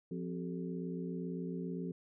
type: harmonic tone with a mistuned harmonic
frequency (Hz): 87.31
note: F2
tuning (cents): 0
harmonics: 2 / 3 / 4 / 5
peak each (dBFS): -39 / -43 / -45 / -47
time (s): 0.11-1.92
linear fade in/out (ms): 5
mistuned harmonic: 4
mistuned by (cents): +140
effects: none